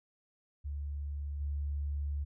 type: tone with level steps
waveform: sine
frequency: 72 Hz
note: D2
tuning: 34 cents flat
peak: -35 / -32 dBFS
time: 0.64-2.25 s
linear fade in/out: 20 ms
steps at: 1.4 s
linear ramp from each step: 10 ms
effects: none